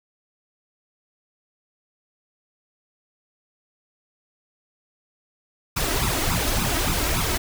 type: noise with flanger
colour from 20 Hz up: pink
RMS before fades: -23 dBFS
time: 5.76-7.38 s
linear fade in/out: 10 ms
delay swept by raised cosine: 0.78 to 3.18 ms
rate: 3.5 Hz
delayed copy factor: +0.8
effects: none